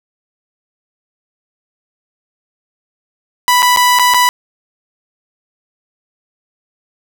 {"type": "tone with dropouts", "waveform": "sawtooth", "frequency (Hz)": 987.8, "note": "B5", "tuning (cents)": 0, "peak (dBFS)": -4, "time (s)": [3.48, 4.29], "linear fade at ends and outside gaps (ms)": 0, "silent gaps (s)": [[3.622, 3.628], [3.762, 3.772], [3.988, 3.995], [4.138, 4.144]], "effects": []}